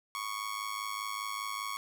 sawtooth tone with amplitude modulation, 1108.7 Hz, C#6, in tune, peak -28 dBFS, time 0.15-1.77 s, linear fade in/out 0 ms, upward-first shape sine, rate 105 Hz, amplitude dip 75%, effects none

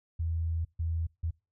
sine tone bursts at uneven times, 82.3 Hz, E2, 2 cents flat, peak -28 dBFS, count 3, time 0.19-0.65 / 0.79-1.07 / 1.23-1.31 s, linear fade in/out 10 ms, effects noise-tail reverb RT60 0.3 s tail -26 dB re dry

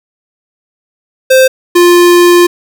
square tone pair in turn, 522 / 350.3 Hz, C5 / F4, -4 / +5 cents, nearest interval perfect fifth, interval 691 cents, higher first, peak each -3 dBFS, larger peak neither, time 1.3-1.48 / 1.75-2.47 s, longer second, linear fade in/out 10 ms, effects 7-bit

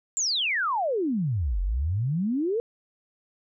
sine exponential two-way sweep, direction down then up, 7560 to 42.88 to 483.9 Hz, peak -23 dBFS, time 0.17-2.6 s, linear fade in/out 0 ms, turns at 1.61 s, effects none

